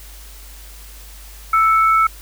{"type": "tone pair together", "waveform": "sine", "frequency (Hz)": [1318.2, 2217], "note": ["E6", "C#7"], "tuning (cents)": [0, 0], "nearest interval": "major sixth", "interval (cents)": 900, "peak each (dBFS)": [-11, -22], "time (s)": [1.53, 2.07], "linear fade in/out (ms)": 5, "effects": ["added 50 Hz sine -37 dBFS peak until 2.21 s", "white hiss -42 dBFS RMS until 2.21 s"]}